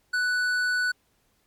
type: tone with tanh clipping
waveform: sine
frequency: 1485 Hz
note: F#6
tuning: 6 cents sharp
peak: -24 dBFS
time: 0.13-0.92 s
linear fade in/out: 10 ms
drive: 11 dB
effects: pink hiss -68 dBFS RMS until 1.46 s + MP3 96 kbps